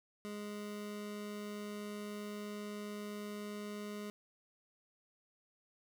25% pulse tone, 207.7 Hz, G#3, in tune, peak -38 dBFS, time 0.25-4.1 s, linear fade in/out 0 ms, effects none

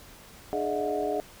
sine tone cluster, 300.3 / 419.8 / 602 / 644 / 725 Hz, D4 / G#4 / D5 / E5 / F#5, +39 / +19 / +43 / -41 / -35 cents, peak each -35 / -30 / -34 / -34 / -32 dBFS, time 0.53-1.2 s, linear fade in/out 0 ms, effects pink hiss -50 dBFS RMS until 1.4 s

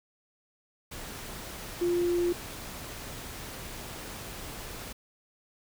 sine tone in noise, 349.2 Hz, F4, in tune, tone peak -24 dBFS, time 1.81-2.33 s, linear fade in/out 10 ms, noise pink, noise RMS -41 dBFS, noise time 0.91-4.93 s, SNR +14 dB, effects none

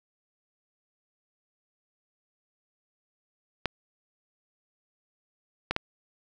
clicks, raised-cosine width 0.3 ms, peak -10 dBFS, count 3, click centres 3.657 / 5.71 / 5.764 s, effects none

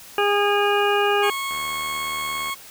harmonic tone, 408.5 Hz, G#4, 29 cents flat, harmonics 1 / 2 / 3 / 4 / 6 / 7, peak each -20 / -23 / -25 / -26 / -28 / -28 dBFS, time 0.18-1.3 s, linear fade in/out 2 ms
20% pulse tone, 1096 Hz, C#6, 20 cents flat, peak -20 dBFS, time 1.22-2.55 s, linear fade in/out 20 ms
click train, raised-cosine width 0.5 ms, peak -23 dBFS, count 77, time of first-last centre 1.51-2.497 s, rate 77 Hz
effects white hiss -43 dBFS RMS until 2.7 s

